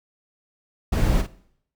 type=noise with echo; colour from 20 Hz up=brown; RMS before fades=-20 dBFS; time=0.92-1.22 s; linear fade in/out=10 ms; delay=48 ms; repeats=1; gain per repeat=-8 dB; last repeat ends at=1.268 s; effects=noise-tail reverb RT60 0.7 s tail -20 dB re dry